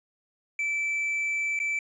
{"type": "tone with dropouts", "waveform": "triangle", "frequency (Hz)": 2321, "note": "D7", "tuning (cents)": -21, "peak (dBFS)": -24, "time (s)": [0.59, 1.79], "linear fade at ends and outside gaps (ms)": 2, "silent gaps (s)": [1.591, 1.6], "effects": ["resampled to 24000 Hz", "11-bit"]}